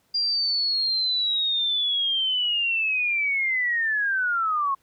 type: linear sweep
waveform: sine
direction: down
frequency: 4800 to 1072 Hz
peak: -21 dBFS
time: 0.14-4.75 s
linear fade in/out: 10 ms
effects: pink hiss -66 dBFS RMS until 4.82 s + high-pass 60 Hz 12 dB/octave